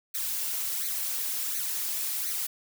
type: noise with flanger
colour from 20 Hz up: blue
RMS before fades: -31 dBFS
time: 0.14-2.47 s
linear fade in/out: 10 ms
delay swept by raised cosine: 0.48 to 4.98 ms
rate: 1.4 Hz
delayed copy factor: +0.75
effects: none